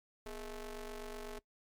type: ring-modulated tone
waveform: sawtooth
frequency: 220 Hz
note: A3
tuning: in tune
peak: -36 dBFS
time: 0.26-1.39 s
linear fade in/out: 2 ms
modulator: 196 Hz
effects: noise-tail reverb RT60 0.1 s tail -20 dB re dry + MP3 96 kbps